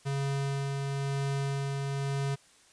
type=tone with tremolo; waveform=square; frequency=138.59 Hz; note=C#3; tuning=in tune; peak=-29 dBFS; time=0.05-2.36 s; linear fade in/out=20 ms; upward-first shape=sine; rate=1 Hz; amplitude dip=25%; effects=white hiss -60 dBFS RMS until 2.72 s + resampled to 22050 Hz